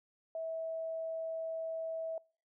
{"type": "tone", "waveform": "sine", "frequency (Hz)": 650, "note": "E5", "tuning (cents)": -24, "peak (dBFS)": -36, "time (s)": [0.35, 2.18], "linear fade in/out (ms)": 2, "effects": ["noise-tail reverb RT60 0.4 s tail -25 dB re dry"]}